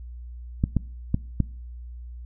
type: clicks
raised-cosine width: 5 ms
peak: -8 dBFS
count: 4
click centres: 0.639 / 0.767 / 1.144 / 1.403 s
effects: noise-tail reverb RT60 0.5 s tail -23 dB re dry + added 60 Hz sine -36 dBFS peak until 2.25 s